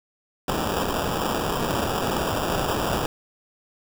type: noise with sample-and-hold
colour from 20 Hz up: violet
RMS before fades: -25 dBFS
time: 0.48-3.06 s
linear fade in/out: 2 ms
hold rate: 2100 Hz
effects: none